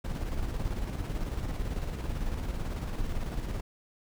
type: noise with tremolo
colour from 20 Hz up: brown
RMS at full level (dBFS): -31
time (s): 0.04-3.61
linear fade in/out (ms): 10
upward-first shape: square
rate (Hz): 18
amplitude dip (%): 40
effects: none